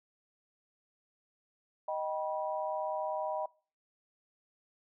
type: chord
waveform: sine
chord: Eb augmented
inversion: none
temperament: just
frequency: 622.3 / 777.8 / 972.3 Hz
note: Eb5 / G5 / B5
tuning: 0 / -14 / -27 cents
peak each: -35 / -38 / -38 dBFS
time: 1.88-3.46 s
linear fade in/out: 5 ms
effects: noise-tail reverb RT60 0.4 s tail -24 dB re dry